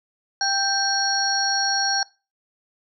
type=tone cluster; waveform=sine; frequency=790 / 1570 / 4354 / 5600 Hz; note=G5 / G6 / C#8 / F8; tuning=+13 / +2 / -32 / +4 cents; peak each=-25 dBFS; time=0.41-2.03 s; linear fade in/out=2 ms; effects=noise-tail reverb RT60 0.3 s tail -21 dB re dry